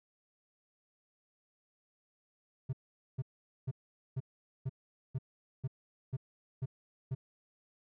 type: tone bursts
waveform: triangle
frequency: 130.81 Hz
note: C3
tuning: in tune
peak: -30 dBFS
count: 10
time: 2.69-7.15 s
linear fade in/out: 10 ms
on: 41 ms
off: 450 ms
effects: none